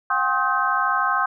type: tone cluster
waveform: sine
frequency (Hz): 725 / 798 / 1065 / 1270 / 1547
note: F#5 / G5 / C6 / D#6 / G6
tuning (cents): -35 / +31 / +30 / +35 / -23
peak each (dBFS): -29 / -27 / -23 / -23 / -24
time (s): 0.1-1.26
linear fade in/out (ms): 5
effects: none